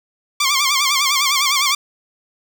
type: tone with vibrato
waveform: 10% pulse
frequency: 1118 Hz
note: C#6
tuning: 14 cents sharp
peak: -6 dBFS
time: 0.4-1.75 s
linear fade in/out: 5 ms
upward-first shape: sine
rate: 9.9 Hz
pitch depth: 110 cents each way
effects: none